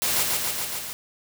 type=noise with echo; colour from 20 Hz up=white; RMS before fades=-24 dBFS; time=0.02-0.23 s; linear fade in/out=0 ms; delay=140 ms; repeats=5; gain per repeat=-2 dB; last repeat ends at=0.93 s; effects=none